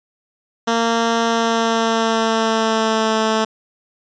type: tone with pitch glide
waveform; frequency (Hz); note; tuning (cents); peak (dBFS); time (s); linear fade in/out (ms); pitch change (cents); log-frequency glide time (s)
10% pulse; 230 to 219.9; A#3 to A3; -23 to -1; -7; 0.67-3.45; 10; -78; 1.25-3.18
effects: resampled to 16000 Hz